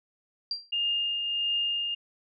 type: tone with exponential decay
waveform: sine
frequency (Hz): 4733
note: D8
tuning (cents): +13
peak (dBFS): -25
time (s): 0.51-0.71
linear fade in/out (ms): 2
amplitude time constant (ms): 43
type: tone with tremolo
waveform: sine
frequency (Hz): 2823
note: F7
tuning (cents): +18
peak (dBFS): -24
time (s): 0.72-1.95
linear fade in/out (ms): 10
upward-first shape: triangle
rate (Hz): 1.5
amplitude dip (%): 40
effects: none